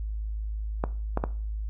clicks, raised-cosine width 1 ms, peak -12 dBFS, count 3, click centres 0.839 / 1.174 / 1.239 s, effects noise-tail reverb RT60 0.4 s tail -17 dB re dry + added 53 Hz sine -29 dBFS peak until 1.69 s

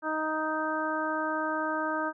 harmonic tone, 311.9 Hz, D#4, 4 cents sharp, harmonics 1 / 2 / 3 / 4 / 5, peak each -34 / -34 / -34 / -34 / -34 dBFS, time 0.02-2.13 s, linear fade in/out 50 ms, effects none

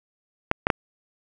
clicks, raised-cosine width 0.5 ms, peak -3 dBFS, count 3, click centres 0.514 / 0.669 / 0.702 s, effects none

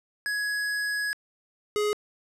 square tone pair in turn, 1674 / 418.5 Hz, G#6 / G#4, +13 / +13 cents, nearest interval 2 octaves, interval 2400 cents, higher first, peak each -27 / -24 dBFS, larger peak second, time 0.26-1.13 / 1.76-1.93 s, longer first, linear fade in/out 0 ms, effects low-pass 11000 Hz 12 dB/octave

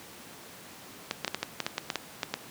clicks, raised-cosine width 0.2 ms, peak -11 dBFS, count 12, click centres 1.111 / 1.247 / 1.279 / 1.346 / 1.43 / 1.603 / 1.665 / 1.781 / 1.902 / 1.957 / 2.232 / 2.34 s, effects pink hiss -47 dBFS RMS until 2.5 s + high-pass 150 Hz 12 dB/octave

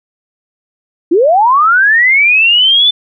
sine linear sweep, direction up, 306.3 to 3530 Hz, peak -5 dBFS, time 1.11-2.91 s, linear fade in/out 10 ms, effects none

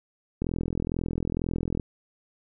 click train, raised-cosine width 3 ms, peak -15 dBFS, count 59, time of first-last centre 0.42-1.798 s, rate 42.1 Hz, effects none

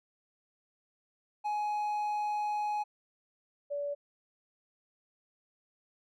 triangle / sine tone pair in turn, 838 / 574.8 Hz, G#5 / D5, +15 / -37 cents, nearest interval perfect fifth, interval 652 cents, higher first, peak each -28 / -32 dBFS, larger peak first, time 1.44-2.84 / 3.7-3.95 s, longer first, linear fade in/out 20 ms, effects none

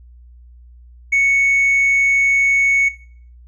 triangle tone with tanh clipping, 2217 Hz, C#7, in tune, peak -12 dBFS, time 1.12-2.89 s, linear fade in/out 10 ms, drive 6 dB, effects noise-tail reverb RT60 0.5 s tail -17 dB re dry + added 60 Hz sine -40 dBFS peak until 3.47 s

